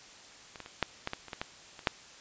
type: clicks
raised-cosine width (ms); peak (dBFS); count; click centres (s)
0.3; -28 / -25 / -29 / -10 / -16 / -18 / -29 / -21 / -17 / -29 / -8; 11; 0.558 / 0.603 / 0.661 / 0.827 / 1.074 / 1.134 / 1.283 / 1.332 / 1.415 / 1.792 / 1.872
effects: white hiss -52 dBFS RMS until 2.2 s + resampled to 16000 Hz